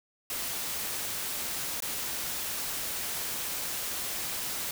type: noise with dropouts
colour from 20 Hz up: white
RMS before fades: -34 dBFS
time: 0.3-4.71 s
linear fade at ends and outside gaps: 2 ms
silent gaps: 1.804-1.822 s
effects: none